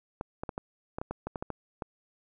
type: clicks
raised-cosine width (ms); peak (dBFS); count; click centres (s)
1; -20; 12; 0.211 / 0.435 / 0.492 / 0.579 / 0.985 / 1.015 / 1.11 / 1.27 / 1.358 / 1.425 / 1.503 / 1.822
effects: none